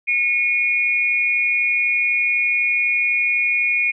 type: tone pair together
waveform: sine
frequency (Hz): 2176 / 2444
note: C#7 / D#7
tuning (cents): -33 / -32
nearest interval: major second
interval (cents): 201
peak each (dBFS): -21 / -17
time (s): 0.07-3.92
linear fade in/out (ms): 20
effects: none